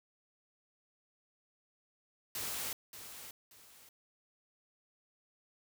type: noise with echo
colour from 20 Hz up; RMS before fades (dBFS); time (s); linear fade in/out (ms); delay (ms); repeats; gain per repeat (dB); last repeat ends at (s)
white; -39; 2.35-2.73; 2; 580; 2; -10; 3.89
effects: none